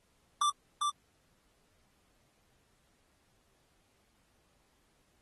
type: tone with echo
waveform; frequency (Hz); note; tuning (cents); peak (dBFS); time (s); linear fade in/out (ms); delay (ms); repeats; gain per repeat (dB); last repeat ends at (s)
square; 1174.7; D6; 0; -27; 0.41-0.5; 5; 400; 1; -3; 0.9
effects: pink hiss -72 dBFS RMS until 5.21 s + AAC 32 kbps